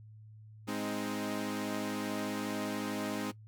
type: chord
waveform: sawtooth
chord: Ab major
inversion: none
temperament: equal with one note detuned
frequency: 207.7 / 261.6 / 312.7 Hz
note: Ab3 / C4 / Eb4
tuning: 0 / 0 / +9 cents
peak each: -34 / -35 / -35 dBFS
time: 0.67-3.32 s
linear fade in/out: 20 ms
effects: noise-tail reverb RT60 0.1 s tail -18 dB re dry + added 108 Hz sine -50 dBFS peak until 3.47 s